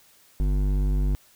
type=tone with hard clipping; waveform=sine; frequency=49 Hz; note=G1; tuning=in tune; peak=-22 dBFS; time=0.4-1.15 s; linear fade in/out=0 ms; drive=12 dB; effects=white hiss -57 dBFS RMS until 1.35 s